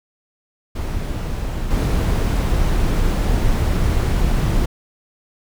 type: noise with level steps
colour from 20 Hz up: brown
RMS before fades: -23 / -17 dBFS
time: 0.75-4.66 s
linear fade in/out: 10 ms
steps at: 1.7 s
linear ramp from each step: 20 ms
effects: none